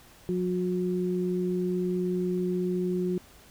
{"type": "tone pair together", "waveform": "sine", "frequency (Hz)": [180.7, 361.9], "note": ["F#3", "F#4"], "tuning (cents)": [-41, -38], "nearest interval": "octave", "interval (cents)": 1203, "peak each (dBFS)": -28, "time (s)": [0.29, 3.18], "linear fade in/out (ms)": 0, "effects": ["pink hiss -54 dBFS RMS until 3.5 s"]}